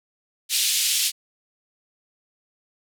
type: band-pass noise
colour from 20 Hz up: pink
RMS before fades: -22 dBFS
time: 0.49-1.12 s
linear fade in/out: 50 ms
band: 2900 to 13000 Hz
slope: 24 dB/octave
effects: none